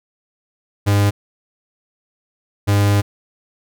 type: tone pair in turn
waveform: 45% pulse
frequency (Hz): 101.6 / 101.6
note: G#2 / G#2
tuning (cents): -38 / -38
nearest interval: unison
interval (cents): 0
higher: neither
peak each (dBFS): -12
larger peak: neither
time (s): 0.86-1.11 / 2.67-3.02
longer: second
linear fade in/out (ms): 20
effects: none